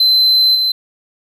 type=tone with level steps; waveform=triangle; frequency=4067 Hz; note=C8; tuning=50 cents flat; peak=-7 / -11 dBFS; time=0-0.72 s; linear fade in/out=5 ms; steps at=0.55 s; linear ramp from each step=2 ms; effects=none